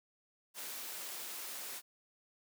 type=high-pass noise; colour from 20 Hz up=white; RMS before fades=-44 dBFS; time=0.54-1.82 s; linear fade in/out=50 ms; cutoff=280 Hz; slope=12 dB/octave; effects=none